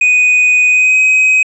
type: tone with pitch glide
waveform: triangle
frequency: 2489 to 2525 Hz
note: D#7 to D#7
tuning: 0 to +25 cents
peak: -5 dBFS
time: 0.01-1.43 s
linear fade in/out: 5 ms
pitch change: +25 cents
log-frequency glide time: 0.68-0.99 s
effects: resampled to 22050 Hz